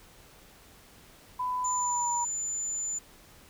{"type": "tone with pitch glide", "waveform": "sine", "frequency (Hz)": [1000, 958.2], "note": ["B5", "A#5"], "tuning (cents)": [21, 47], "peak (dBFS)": -28, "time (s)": [1.39, 2.25], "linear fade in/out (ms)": 10, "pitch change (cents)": -74, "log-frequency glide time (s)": [1.74, 2.09]}
{"type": "tone", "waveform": "sine", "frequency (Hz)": 7040, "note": "A8", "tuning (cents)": 0, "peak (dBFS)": -30, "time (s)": [1.64, 2.99], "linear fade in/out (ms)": 10}
{"effects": ["pink hiss -55 dBFS RMS until 3.49 s"]}